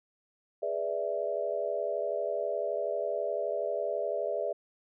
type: chord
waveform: sine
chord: E dominant seventh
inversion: first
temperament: equal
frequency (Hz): 415.3 / 493.9 / 587.3 / 659.3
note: G#4 / B4 / D5 / E5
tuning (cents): 0 / 0 / 0 / 0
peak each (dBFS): -36 / -37 / -33 / -34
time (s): 0.62-4.53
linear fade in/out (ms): 10
effects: none